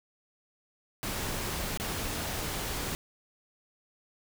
pink noise with dropouts, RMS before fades -34 dBFS, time 1.03-2.95 s, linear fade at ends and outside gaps 0 ms, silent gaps 1.774-1.799 s, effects none

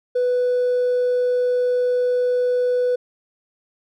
triangle tone with hard clipping, 495.5 Hz, B4, 6 cents sharp, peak -16 dBFS, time 0.15-2.96 s, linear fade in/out 10 ms, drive 2 dB, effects none

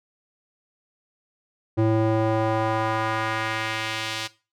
square tone with band-pass filter sweep, 110.6 Hz, A2, 9 cents sharp, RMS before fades -24 dBFS, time 1.77-4.28 s, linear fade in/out 20 ms, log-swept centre 330 to 4000 Hz, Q 1.1, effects noise-tail reverb RT60 0.3 s tail -17 dB re dry

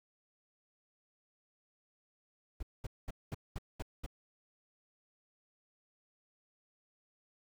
brown noise bursts, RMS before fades -39 dBFS, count 7, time 2.6-4.063 s, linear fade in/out 5 ms, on 29 ms, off 210 ms, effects none

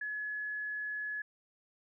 sine tone, 1699 Hz, G#6, 39 cents sharp, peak -35 dBFS, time 0.01-1.22 s, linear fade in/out 5 ms, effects none

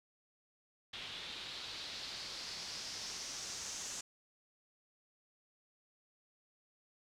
white noise with low-pass filter sweep, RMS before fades -45 dBFS, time 0.93-4.01 s, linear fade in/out 5 ms, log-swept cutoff 3400 to 6700 Hz, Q 3.1, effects none

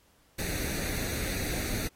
pink noise with comb filter, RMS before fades -33 dBFS, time 0.38-1.88 s, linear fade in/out 10 ms, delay 0.48 ms, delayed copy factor +0.65, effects pink hiss -65 dBFS RMS until 1.95 s + AAC 48 kbps

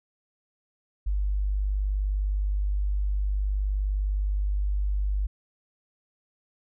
sine tone, 49.73 Hz, G1, 26 cents sharp, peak -23 dBFS, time 1.06-5.27 s, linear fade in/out 10 ms, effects none

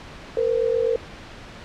sine tone pair together, 459.3 / 507.2 Hz, A#4 / B4, -26 / +46 cents, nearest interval major second, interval 172 cents, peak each -20 / -23 dBFS, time 0.37-0.96 s, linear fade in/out 2 ms, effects pink hiss -40 dBFS RMS until 1.64 s + low-pass 4000 Hz 12 dB/octave

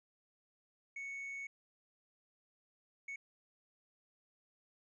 triangle tone bursts at uneven times, 2217 Hz, C#7, in tune, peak -40 dBFS, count 2, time 0.96-1.47 / 3.08-3.16 s, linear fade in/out 5 ms, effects resampled to 16000 Hz

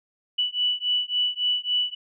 sine beating tone pair, 2960 / 2963.6 Hz, F#7 / F#7, 0 / +2 cents, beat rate 3.6 Hz, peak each -25 dBFS, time 0.38-1.95 s, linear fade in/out 10 ms, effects none

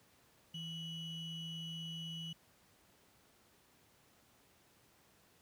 triangle ring-modulated tone, 1554 Hz, G6, 16 cents flat, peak -37 dBFS, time 0.54-2.33 s, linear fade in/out 5 ms, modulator 1390 Hz, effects pink hiss -68 dBFS RMS until 5.41 s + high-pass 80 Hz 12 dB/octave

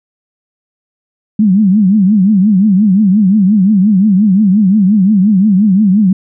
sine tone with vibrato, 200 Hz, G3, 35 cents sharp, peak -5 dBFS, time 1.39-6.13 s, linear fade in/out 5 ms, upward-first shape triangle, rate 5.7 Hz, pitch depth 200 cents each way, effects none

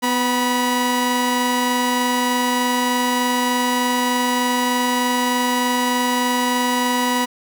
sawtooth tone pair together, 249.3 / 973.9 Hz, B3 / B5, +16 / -24 cents, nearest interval 2 octaves, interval 2360 cents, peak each -16 dBFS, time 0.02-7.26 s, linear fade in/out 20 ms, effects none

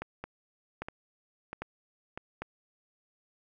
two click trains, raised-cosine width 0.5 ms, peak -21 / -23 dBFS, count 4 / 4, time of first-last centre 0.02-2.42 / 0.24-2.175 s, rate 1.25 / 1.55 Hz, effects none

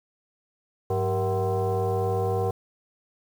sine tone with frequency modulation, 184.4 Hz, F#3, 6 cents flat, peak -22 dBFS, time 0.9-2.51 s, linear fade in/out 5 ms, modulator 286 Hz, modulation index 2.1, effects 8-bit

